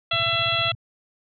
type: harmonic tone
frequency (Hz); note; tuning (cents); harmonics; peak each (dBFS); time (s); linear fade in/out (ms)
670; E5; +28; 1 / 2 / 3 / 4 / 5 / 6; -29 / -27 / -32 / -26 / -24 / -32; 0.11-0.72; 5
type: tone bursts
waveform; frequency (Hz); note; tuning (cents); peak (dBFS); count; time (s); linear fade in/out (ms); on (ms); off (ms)
sine; 114.7; A#2; -28; -30; 10; 0.13-0.751; 5; 36; 29
effects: none